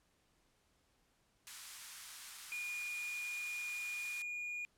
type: high-pass noise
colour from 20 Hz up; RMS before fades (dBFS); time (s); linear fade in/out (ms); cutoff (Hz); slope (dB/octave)
white; -49; 1.47-4.22; 0; 1000; 24
type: tone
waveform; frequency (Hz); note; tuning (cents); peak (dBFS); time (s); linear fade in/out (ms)
triangle; 2436; D#7; -37; -38; 2.52-4.65; 0
effects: pink hiss -75 dBFS RMS until 4.77 s + low-pass 11000 Hz 12 dB/octave